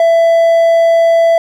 triangle tone, 666 Hz, E5, 18 cents sharp, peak -4 dBFS, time 0-1.38 s, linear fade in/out 2 ms, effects none

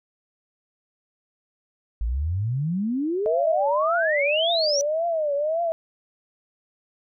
sine exponential sweep, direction up, 51.91 to 6000 Hz, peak -22 dBFS, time 2.01-4.81 s, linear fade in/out 0 ms
sine tone with vibrato, 622.3 Hz, D#5, in tune, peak -21 dBFS, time 3.26-5.72 s, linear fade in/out 0 ms, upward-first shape triangle, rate 1.8 Hz, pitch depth 190 cents each way
effects none

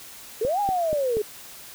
sine linear two-way sweep, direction up then down, 408.2 to 835 to 408.2 Hz, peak -21 dBFS, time 0.41-1.22 s, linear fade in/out 5 ms, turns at 0.6 s
click train, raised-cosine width 2 ms, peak -18 dBFS, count 4, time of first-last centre 0.45-1.169 s, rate 4.17 Hz
effects white hiss -43 dBFS RMS until 1.74 s

